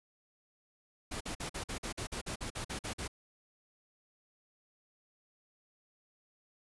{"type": "noise bursts", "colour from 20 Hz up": "pink", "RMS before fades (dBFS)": -39, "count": 14, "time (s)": [1.11, 3.079], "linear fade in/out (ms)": 10, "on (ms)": 97, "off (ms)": 47, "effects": ["resampled to 24000 Hz"]}